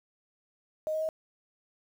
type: tone with pitch steps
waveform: sine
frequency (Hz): 622 / 628.1 / 634.3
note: D#5 / D#5 / D#5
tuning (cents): -1 / +16 / +33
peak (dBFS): -28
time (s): 0.87-1.089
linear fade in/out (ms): 0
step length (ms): 73
effects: 9-bit